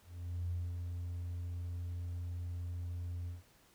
triangle tone with ADSR envelope, 87.31 Hz, F2, in tune, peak -30 dBFS, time 0.04-3.43 s, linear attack 470 ms, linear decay 210 ms, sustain -5 dB, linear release 160 ms, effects tanh soft clip ceiling -32 dBFS + pink hiss -66 dBFS RMS until 3.74 s

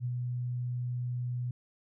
sine tone with ADSR envelope, 123.2 Hz, B2, 4 cents flat, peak -29 dBFS, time 0-1.51 s, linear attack 49 ms, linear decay 49 ms, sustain -2 dB, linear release 3 ms, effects none

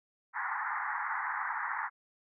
pink band-pass noise, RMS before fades -35 dBFS, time 0.33-1.9 s, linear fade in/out 50 ms, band 810 to 2000 Hz, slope 96 dB/octave, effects none

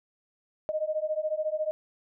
sine beating tone pair, 612 / 626 Hz, D#5 / D#5, -29 / +10 cents, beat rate 14 Hz, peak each -30 dBFS, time 0.69-1.71 s, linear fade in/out 0 ms, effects none

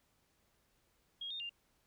sine tone with pitch steps, 3272 / 3663 / 2798 Hz, G#7 / A#7 / F7, -26 / -31 / +3 cents, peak -40 dBFS, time 1.21-1.495 s, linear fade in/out 5 ms, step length 95 ms, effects pink hiss -75 dBFS RMS until 1.86 s

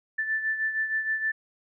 sine beating tone pair, 1760 / 1766.4 Hz, A6 / A6, 0 / +6 cents, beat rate 6.4 Hz, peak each -26 / -33 dBFS, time 0.18-1.32 s, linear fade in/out 10 ms, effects none

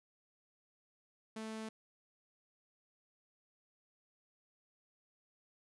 sawtooth tone, 220 Hz, A3, in tune, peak -38 dBFS, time 1.36-1.69 s, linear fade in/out 5 ms, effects resampled to 24000 Hz

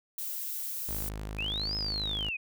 violet noise, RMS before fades -36 dBFS, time 0.18-1.09 s, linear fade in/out 2 ms
sawtooth tone, 52.3 Hz, G#1, 13 cents sharp, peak -32 dBFS, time 0.88-2.3 s, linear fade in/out 10 ms
sine linear two-way sweep, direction up then down, 2430 to 5170 to 2430 Hz, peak -31 dBFS, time 1.38-2.37 s, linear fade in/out 10 ms, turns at 1.76 s
effects none

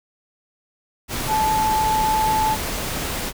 sine tone in noise, 870 Hz, A5, 20 cents flat, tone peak -17 dBFS, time 1.27-2.57 s, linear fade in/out 50 ms, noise pink, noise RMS -26 dBFS, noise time 1.08-3.33 s, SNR +6 dB, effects none

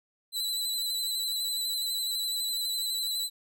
sawtooth tone with vibrato, 3995 Hz, B7, 19 cents sharp, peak -26 dBFS, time 0.32-3.3 s, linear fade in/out 50 ms, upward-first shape square, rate 12 Hz, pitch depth 25 cents each way, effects none

